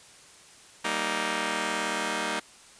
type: chord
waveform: 5% pulse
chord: Eb major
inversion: first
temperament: just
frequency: 194.45 / 233.3 / 311.1 Hz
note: G3 / Bb3 / Eb4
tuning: -14 / +2 / 0 cents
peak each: -22 / -21 / -20 dBFS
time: 0.84-2.4 s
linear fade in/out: 10 ms
effects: white hiss -52 dBFS RMS until 2.79 s + resampled to 22050 Hz